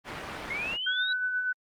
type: low-pass noise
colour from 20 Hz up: white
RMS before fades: -38 dBFS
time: 0.04-0.78 s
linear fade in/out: 50 ms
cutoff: 2000 Hz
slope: 12 dB/octave
type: linear sweep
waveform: sine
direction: up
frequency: 2100 to 3945 Hz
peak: -30 dBFS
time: 0.5-1.13 s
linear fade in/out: 5 ms
type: tone with tremolo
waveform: sine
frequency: 1499 Hz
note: F#6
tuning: 22 cents sharp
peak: -25 dBFS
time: 0.86-1.53 s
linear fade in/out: 10 ms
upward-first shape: sine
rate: 8.3 Hz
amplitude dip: 40%
effects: Opus 24 kbps